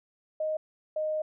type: tone pair in turn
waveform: sine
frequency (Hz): 622.3 / 618.7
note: D#5 / D#5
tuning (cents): 0 / -10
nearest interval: unison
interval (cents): 10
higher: first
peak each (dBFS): -27 / -27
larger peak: neither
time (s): 0.4-0.57 / 0.96-1.22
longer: second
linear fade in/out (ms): 5
effects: none